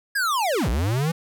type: linear two-way sweep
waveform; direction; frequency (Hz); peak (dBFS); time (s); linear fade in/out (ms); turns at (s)
square; down then up; 1684 to 52 to 170.7; -21; 0.15-1.12; 10; 0.69
effects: none